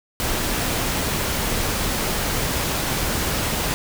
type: noise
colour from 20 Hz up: pink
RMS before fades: -23 dBFS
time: 0.2-3.74 s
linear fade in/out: 0 ms
effects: none